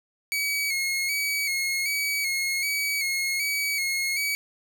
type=tone with vibrato; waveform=sawtooth; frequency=2217 Hz; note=C#7; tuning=in tune; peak=-21 dBFS; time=0.32-4.35 s; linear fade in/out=0 ms; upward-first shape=square; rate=1.3 Hz; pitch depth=44 cents each way; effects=none